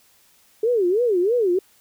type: tone with vibrato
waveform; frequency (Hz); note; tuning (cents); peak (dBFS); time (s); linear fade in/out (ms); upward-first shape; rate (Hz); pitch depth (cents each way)
sine; 415.3; G#4; 0; -16; 0.63-1.59; 5; sine; 3.1; 300
effects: white hiss -57 dBFS RMS until 1.8 s